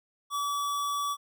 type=tone; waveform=square; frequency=1146 Hz; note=D6; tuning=43 cents flat; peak=-29 dBFS; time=0.3-1.17 s; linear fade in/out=50 ms; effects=none